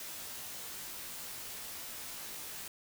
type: noise with comb filter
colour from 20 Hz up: white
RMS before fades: -44 dBFS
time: 0-2.68 s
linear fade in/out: 2 ms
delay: 18 ms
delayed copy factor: -0.95
effects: none